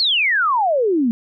sine exponential sweep, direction down, 4435 to 220 Hz, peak -14 dBFS, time 0-1.11 s, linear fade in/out 0 ms, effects none

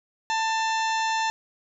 harmonic tone with a mistuned harmonic, 890 Hz, A5, 20 cents sharp, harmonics 1 / 2 / 3 / 4 / 5 / 6 / 7 / 8, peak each -24 / -30 / -34 / -36 / -38 / -40 / -41 / -42 dBFS, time 0.3-1.3 s, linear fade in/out 0 ms, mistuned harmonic 5, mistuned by -110 cents, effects none

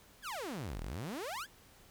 sawtooth exponential two-way sweep, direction down then up, 1810 to 35.99 to 1810 Hz, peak -35 dBFS, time 0.22-1.47 s, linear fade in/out 50 ms, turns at 0.81 s, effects pink hiss -61 dBFS RMS until 1.9 s

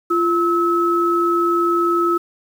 sine tone pair together, 344.4 / 1295 Hz, F4 / E6, -24 / -31 cents, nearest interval octave + major seventh, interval 2293 cents, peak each -17 dBFS, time 0.1-2.18 s, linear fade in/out 10 ms, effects 7-bit

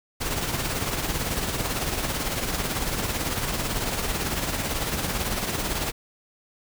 pink noise with tremolo, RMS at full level -25 dBFS, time 0.2-5.92 s, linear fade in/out 20 ms, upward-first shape triangle, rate 18 Hz, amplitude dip 55%, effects none

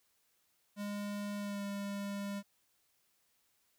square tone with pitch glide, 204.5 to 200.8 Hz, G#3 to G3, -26 to +42 cents, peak -38 dBFS, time 0.76-2.43 s, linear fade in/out 50 ms, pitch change -32 cents, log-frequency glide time 1.38-1.64 s, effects white hiss -75 dBFS RMS until 3.78 s

